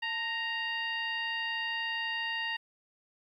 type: harmonic tone with a mistuned harmonic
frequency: 932.3 Hz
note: A#5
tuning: in tune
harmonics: 1 / 2 / 3 / 4 / 5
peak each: -40 / -34 / -36 / -46 / -47 dBFS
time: 0.02-2.57 s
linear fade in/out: 10 ms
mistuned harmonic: 1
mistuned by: -63 cents
effects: 11-bit